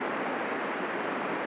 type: band-pass noise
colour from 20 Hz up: pink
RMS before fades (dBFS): -32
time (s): 0-1.46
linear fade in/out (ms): 10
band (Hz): 240 to 2200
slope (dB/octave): 24
effects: resampled to 8000 Hz